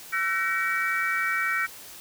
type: tone cluster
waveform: sine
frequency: 1340 / 1519 / 1883 / 2291 Hz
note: E6 / F#6 / A#6 / D7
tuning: +28 / +45 / +17 / -44 cents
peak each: -29 dBFS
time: 0.12-1.67 s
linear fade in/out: 20 ms
effects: white hiss -44 dBFS RMS until 2 s